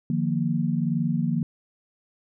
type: chord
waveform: sine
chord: Eb suspended second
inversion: none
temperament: equal with one note detuned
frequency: 152.71 / 174.61 / 233.1 Hz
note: Eb3 / F3 / Bb3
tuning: -32 / 0 / 0 cents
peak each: -26 dBFS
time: 0.1-1.43 s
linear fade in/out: 2 ms
effects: none